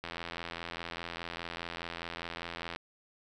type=click train; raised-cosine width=0.3 ms; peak=-22 dBFS; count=232; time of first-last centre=0.04-2.761 s; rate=84.9 Hz; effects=none